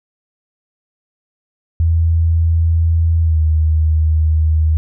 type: tone with pitch glide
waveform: sine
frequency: 82.41 to 78.55 Hz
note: E2 to D#2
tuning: 0 to +17 cents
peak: -10 dBFS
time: 1.8-4.77 s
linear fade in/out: 0 ms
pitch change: -83 cents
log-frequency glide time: 3.22-3.39 s
effects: none